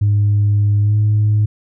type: tone with pitch glide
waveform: sine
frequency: 103 to 105.77 Hz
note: G#2 to G#2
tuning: -14 to +32 cents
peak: -9 dBFS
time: 0.01-1.46 s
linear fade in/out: 10 ms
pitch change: +46 cents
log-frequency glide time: 0.81-0.96 s
effects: tanh soft clip ceiling -8 dBFS